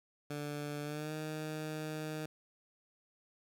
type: tone with pitch glide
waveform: 15% pulse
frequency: 146.83 to 154.84 Hz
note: D3 to D#3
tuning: 0 to -8 cents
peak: -32 dBFS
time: 0.3-2.26 s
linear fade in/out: 5 ms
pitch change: +92 cents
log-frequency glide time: 0.83-1.13 s
effects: none